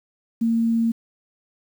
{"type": "tone", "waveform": "sine", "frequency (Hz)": 229, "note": "A#3", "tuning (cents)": -31, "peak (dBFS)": -17, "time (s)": [0.41, 0.92], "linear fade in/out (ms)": 10, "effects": ["8-bit"]}